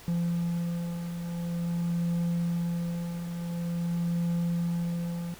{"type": "beating tone pair", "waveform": "triangle", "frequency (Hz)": [170.8, 171.27], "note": ["F3", "F3"], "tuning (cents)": [-38, -33], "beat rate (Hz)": 0.47, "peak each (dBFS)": [-34, -26], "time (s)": [0.08, 5.34], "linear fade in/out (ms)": 0, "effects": ["pink hiss -49 dBFS RMS until 5.39 s"]}